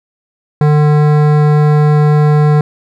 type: tone with hard clipping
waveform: sine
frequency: 149.7 Hz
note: D3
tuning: 33 cents sharp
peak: -8 dBFS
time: 0.61-2.61 s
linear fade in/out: 2 ms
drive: 16 dB
effects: none